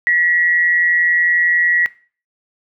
sine tone with amplitude modulation, 1924 Hz, B6, 46 cents flat, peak -9 dBFS, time 0.07-1.86 s, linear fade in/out 0 ms, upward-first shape sine, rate 171 Hz, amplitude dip 45%, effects noise-tail reverb RT60 0.4 s tail -19 dB re dry

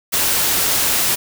white noise, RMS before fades -17 dBFS, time 0.12-1.16 s, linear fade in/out 20 ms, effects none

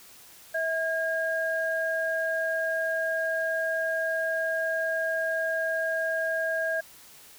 sine tone pair together, 648 / 1624.9 Hz, E5 / G#6, -30 / -38 cents, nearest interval octave + major third, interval 1592 cents, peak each -28 dBFS, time 0.54-6.81 s, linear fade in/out 10 ms, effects white hiss -51 dBFS RMS until 7.38 s

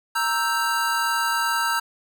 square chord, E diminished, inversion second, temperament equal, 932.3 / 1318.5 / 1568 Hz, Bb5 / E6 / G6, 0 / 0 / 0 cents, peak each -26 dBFS, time 0.15-1.8 s, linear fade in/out 10 ms, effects none

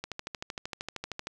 click train, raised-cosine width 0.2 ms, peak -18 dBFS, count 17, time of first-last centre 0.04-1.271 s, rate 13 Hz, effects none

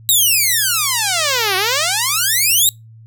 5% pulse exponential two-way sweep, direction down then up, 3903 to 364.2 to 3903 Hz, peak -3 dBFS, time 0.09-2.69 s, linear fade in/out 0 ms, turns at 1.56 s, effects noise-tail reverb RT60 0.2 s tail -25 dB re dry + added 112 Hz sine -38 dBFS peak until 3.06 s

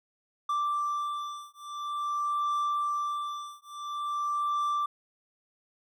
triangle beating tone pair, 1174 / 1174.48 Hz, D6 / D6, -1 / 0 cents, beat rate 0.48 Hz, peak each -30 dBFS, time 0.49-4.86 s, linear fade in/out 5 ms, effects none

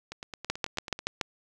two click trains, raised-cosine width 0.2 ms, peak -21 / -10 dBFS, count 9 / 6, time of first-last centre 0.12-0.991 / 0.5-1.212 s, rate 9.19 / 7.02 Hz, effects none

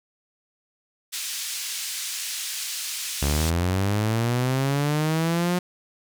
white band-pass noise, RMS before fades -31 dBFS, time 1.12-3.51 s, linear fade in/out 20 ms, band 2500 to 8700 Hz, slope 12 dB/octave
sawtooth linear sweep, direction up, 69.3 to 180.4 Hz, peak -17 dBFS, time 3.22-5.59 s, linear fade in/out 5 ms
effects none

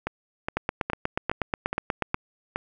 two click trains, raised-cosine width 0.5 ms, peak -9 / -12 dBFS, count 14 / 7, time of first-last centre 0.57-2.144 / 0.07-2.56 s, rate 8.26 / 2.41 Hz, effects none

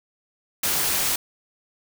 white noise, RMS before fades -23 dBFS, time 0.63-1.16 s, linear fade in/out 5 ms, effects none

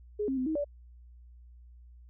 sine tone with pitch steps, 417.6 / 266.9 / 256.5 / 315.4 / 578 Hz, G#4 / C4 / C4 / D#4 / D5, +10 / +35 / -34 / +24 / -28 cents, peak -28 dBFS, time 0.19-0.645 s, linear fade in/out 10 ms, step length 91 ms, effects added 60 Hz sine -50 dBFS peak until 2.09 s

